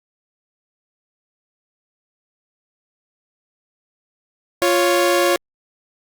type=tone pair together; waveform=sawtooth; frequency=349.7 / 554.4 Hz; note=F4 / C#5; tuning=+2 / 0 cents; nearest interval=minor sixth; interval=798 cents; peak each=-13 dBFS; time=4.62-5.36 s; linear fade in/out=0 ms; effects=Opus 48 kbps